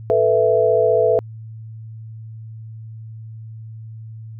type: chord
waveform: sine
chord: A suspended second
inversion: none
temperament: just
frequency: 440 / 495 / 660 Hz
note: A4 / B4 / E5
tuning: 0 / +4 / +2 cents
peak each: -17 dBFS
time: 0.1-1.19 s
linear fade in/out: 0 ms
effects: added 111 Hz sine -32 dBFS peak until 4.39 s